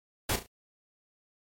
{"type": "noise with echo", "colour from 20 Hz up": "pink", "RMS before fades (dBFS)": -28, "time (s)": [0.29, 0.36], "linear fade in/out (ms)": 5, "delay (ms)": 35, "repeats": 3, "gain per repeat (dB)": -9, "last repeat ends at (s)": 0.465, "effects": ["MP3 64 kbps"]}